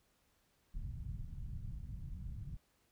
pink low-pass noise, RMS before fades -44 dBFS, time 0.74-2.57 s, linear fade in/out 5 ms, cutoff 150 Hz, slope 24 dB/octave, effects pink hiss -75 dBFS RMS until 2.91 s

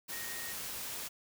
sine tone in noise, 1864.7 Hz, A#6, in tune, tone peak -45 dBFS, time 0.11-0.54 s, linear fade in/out 20 ms, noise white, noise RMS -41 dBFS, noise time 0.08-1.09 s, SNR -7 dB, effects none

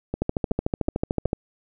two click trains, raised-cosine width 2 ms, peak -13 / -9 dBFS, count 4 / 16, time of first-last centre 0.14-1.255 / 0.22-1.331 s, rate 2.69 / 13.5 Hz, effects none

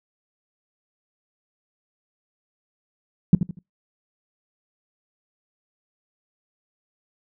sine tone with echo, 175.8 Hz, F3, 12 cents sharp, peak -7 dBFS, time 3.33-3.35 s, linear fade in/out 2 ms, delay 80 ms, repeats 3, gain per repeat -10 dB, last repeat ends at 3.59 s, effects noise-tail reverb RT60 0.2 s tail -24 dB re dry

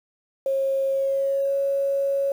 sine tone with pitch glide, 541 to 553.3 Hz, C#5 to C#5, -42 to -3 cents, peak -20 dBFS, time 0.46-2.32 s, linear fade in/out 2 ms, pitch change +39 cents, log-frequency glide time 0.88-1.54 s, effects 8-bit

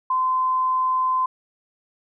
sine tone, 1030 Hz, C6, 28 cents flat, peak -18 dBFS, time 0.1-1.26 s, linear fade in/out 5 ms, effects none

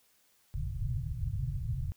white low-pass noise, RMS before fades -34 dBFS, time 0.54-1.92 s, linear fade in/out 0 ms, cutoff 150 Hz, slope 96 dB/octave, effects white hiss -68 dBFS RMS until 1.96 s

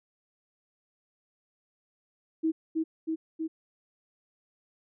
sine tone with echo, 320.9 Hz, E4, 46 cents flat, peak -23 dBFS, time 2.43-2.52 s, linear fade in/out 20 ms, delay 320 ms, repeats 3, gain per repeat -2 dB, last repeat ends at 3.48 s, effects none

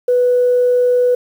sine tone, 493.9 Hz, B4, in tune, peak -9 dBFS, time 0.08-1.15 s, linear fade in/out 5 ms, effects tanh soft clip ceiling -5 dBFS + 7-bit

